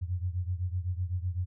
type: beating tone pair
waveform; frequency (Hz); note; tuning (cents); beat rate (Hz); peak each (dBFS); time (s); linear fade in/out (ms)
sine; 87.7 / 95.6; F2 / G2; +8 / -43; 7.9; -31 / -34; 0.01-1.46; 20
effects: none